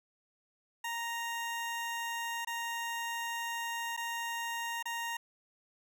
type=tone with dropouts; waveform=20% pulse; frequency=932.3 Hz; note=A#5; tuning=in tune; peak=-30 dBFS; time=0.84-5.17 s; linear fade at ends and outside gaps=5 ms; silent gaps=2.449-2.471 / 3.966-3.974 / 4.827-4.855 s; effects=none

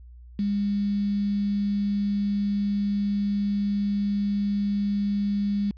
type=tone with quantisation; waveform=sine; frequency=202.8 Hz; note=G#3; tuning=41 cents flat; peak=-22 dBFS; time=0.39-5.71 s; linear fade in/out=2 ms; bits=7; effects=added 60 Hz sine -43 dBFS peak until 5.77 s + resampled to 11025 Hz

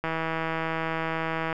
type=click train; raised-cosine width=0.5 ms; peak=-14 dBFS; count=242; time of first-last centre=0.04-1.528 s; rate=162 Hz; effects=none

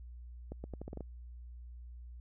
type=accelerating click train; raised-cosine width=2 ms; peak=-29 dBFS; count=8; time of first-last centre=0.52-1.007 s; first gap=120 ms; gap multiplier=0.81; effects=added 60 Hz sine -46 dBFS peak until 2.2 s

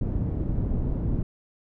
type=low-pass noise; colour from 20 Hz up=pink; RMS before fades=-26 dBFS; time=0.01-1.23 s; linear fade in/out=5 ms; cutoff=250 Hz; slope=12 dB/octave; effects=none

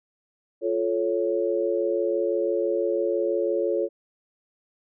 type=chord; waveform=sine; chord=F augmented; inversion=none; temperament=equal with one note detuned; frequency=349.2 / 435.2 / 554.4 Hz; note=F4 / A4 / C#5; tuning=0 / -19 / 0 cents; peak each=-26 dBFS; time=0.61-3.89 s; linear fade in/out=50 ms; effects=none

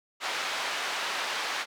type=band-pass noise; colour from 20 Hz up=pink; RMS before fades=-32 dBFS; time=0.2-1.66 s; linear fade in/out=50 ms; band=890 to 4400 Hz; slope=12 dB/octave; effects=none

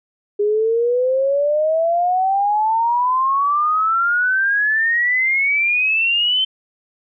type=exponential sweep; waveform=sine; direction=up; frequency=408 to 3100 Hz; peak=-14 dBFS; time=0.39-6.45 s; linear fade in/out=10 ms; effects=none

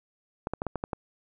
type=clicks; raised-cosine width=1 ms; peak=-16 dBFS; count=7; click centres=0.471 / 0.536 / 0.619 / 0.667 / 0.757 / 0.839 / 0.932 s; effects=none

